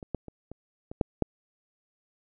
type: clicks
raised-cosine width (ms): 2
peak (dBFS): -27 / -16 / -28 / -27 / -25 / -9 / -10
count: 7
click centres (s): 0.028 / 0.147 / 0.283 / 0.516 / 0.915 / 1.012 / 1.223
effects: none